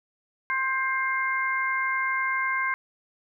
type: harmonic tone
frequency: 528 Hz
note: C5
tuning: 16 cents sharp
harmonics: 2 / 3 / 4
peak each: -28 / -28 / -28 dBFS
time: 0.5-2.74 s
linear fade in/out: 0 ms
effects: none